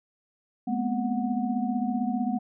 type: tone cluster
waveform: sine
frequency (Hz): 209 / 240.2 / 255.7 / 735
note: G#3 / B3 / C4 / F#5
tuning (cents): +11 / -48 / -40 / -12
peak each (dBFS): -30 / -28 / -32 / -33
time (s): 0.67-2.39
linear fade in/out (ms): 10
effects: none